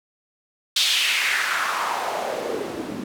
white noise with band-pass filter sweep, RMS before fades -24 dBFS, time 0.76-3.04 s, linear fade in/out 5 ms, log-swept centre 3900 to 230 Hz, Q 2.8, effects none

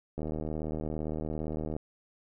click train, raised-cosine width 2 ms, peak -22 dBFS, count 124, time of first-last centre 0.18-1.765 s, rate 77.6 Hz, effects none

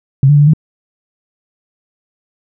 sine tone with pitch steps, 135.2 / 146.6 / 145.3 / 146.5 / 156 Hz, C#3 / D3 / D3 / D3 / D#3, -43 / -3 / -18 / -4 / +5 cents, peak -4 dBFS, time 0.23-0.535 s, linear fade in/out 2 ms, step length 61 ms, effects none

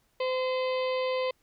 harmonic tone, 514 Hz, C5, 31 cents flat, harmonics 1 / 2 / 4 / 5 / 6 / 7 / 8 / 9, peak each -27 / -35 / -40 / -42 / -43 / -48 / -48 / -47 dBFS, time 0.2-1.31 s, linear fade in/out 5 ms, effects pink hiss -70 dBFS RMS until 1.42 s

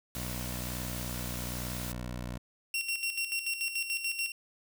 15% pulse tone with pitch glide, 61.6 to 61.07 Hz, B1 to B1, -4 to -19 cents, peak -30 dBFS, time 0.15-2.38 s, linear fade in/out 10 ms, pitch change -15 cents, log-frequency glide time 0.56-1.11 s
white noise, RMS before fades -41 dBFS, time 0.15-1.92 s, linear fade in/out 0 ms
sawtooth tone with tremolo, 2735 Hz, F7, 37 cents flat, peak -26 dBFS, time 2.74-4.32 s, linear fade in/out 2 ms, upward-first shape square, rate 6.9 Hz, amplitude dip 60%
effects none

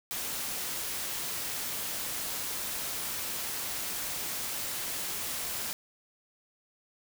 white noise, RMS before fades -35 dBFS, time 0.11-5.73 s, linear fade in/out 0 ms, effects none

